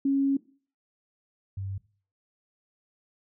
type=tone pair in turn; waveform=sine; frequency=274.9 / 97.19 Hz; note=C#4 / G2; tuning=-14 / -14 cents; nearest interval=octave + tritone; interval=1800 cents; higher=first; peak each=-21 / -31 dBFS; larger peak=first; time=0.05-0.37 / 1.57-1.78 s; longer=first; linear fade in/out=5 ms; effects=noise-tail reverb RT60 0.4 s tail -18 dB re dry